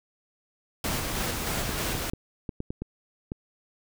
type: noise with tremolo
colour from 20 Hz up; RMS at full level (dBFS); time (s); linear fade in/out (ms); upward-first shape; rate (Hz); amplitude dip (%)
pink; -29; 0.84-2.1; 2; square; 3.2; 25
type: clicks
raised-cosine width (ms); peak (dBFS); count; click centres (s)
3; -19; 8; 1.693 / 1.952 / 2.135 / 2.492 / 2.604 / 2.705 / 2.82 / 3.319
effects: none